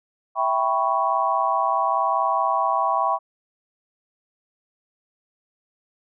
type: chord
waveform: sine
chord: C# half-diminished seventh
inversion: first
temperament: equal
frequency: 659.3 / 784 / 987.8 / 1108.7 Hz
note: E5 / G5 / B5 / C#6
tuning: 0 / 0 / 0 / 0 cents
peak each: -26 / -24 / -24 / -23 dBFS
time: 0.35-3.19 s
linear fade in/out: 50 ms
effects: none